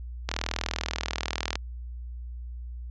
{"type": "click train", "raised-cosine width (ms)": 0.2, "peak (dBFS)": -10, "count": 52, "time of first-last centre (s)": [0.29, 1.556], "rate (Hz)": 40.3, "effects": ["added 60 Hz sine -35 dBFS peak until 2.9 s", "resampled to 16000 Hz"]}